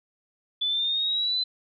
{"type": "exponential sweep", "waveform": "sine", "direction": "up", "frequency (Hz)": [3464, 4056], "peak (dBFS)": -23, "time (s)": [0.61, 1.44], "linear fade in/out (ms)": 10, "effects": []}